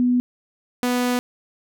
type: tone pair in turn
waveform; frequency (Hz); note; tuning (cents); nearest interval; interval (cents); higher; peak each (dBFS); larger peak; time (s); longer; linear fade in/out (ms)
sine / sawtooth; 246.9 / 246.9; B3 / B3; 0 / 0; unison; 0; neither; -15; neither; 0-0.2 / 0.83-1.19; second; 0
effects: none